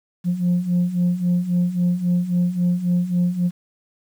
sine beating tone pair, 174.61 / 178.31 Hz, F3 / F3, 0 / +36 cents, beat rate 3.7 Hz, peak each -21 / -17 dBFS, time 0.24-3.51 s, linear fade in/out 50 ms, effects tanh soft clip ceiling -13 dBFS + 8-bit

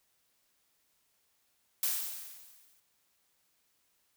blue noise with exponential decay, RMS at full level -29 dBFS, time 1.83-2.8 s, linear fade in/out 2 ms, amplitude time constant 210 ms, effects white hiss -74 dBFS RMS until 4.16 s

